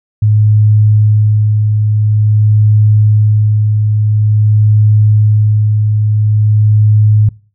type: tone with tremolo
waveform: sine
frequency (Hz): 106.4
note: G#2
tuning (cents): +42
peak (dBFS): -4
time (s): 0.22-7.29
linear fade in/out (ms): 5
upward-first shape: sine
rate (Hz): 0.48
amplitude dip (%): 35
effects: noise-tail reverb RT60 0.4 s tail -23 dB re dry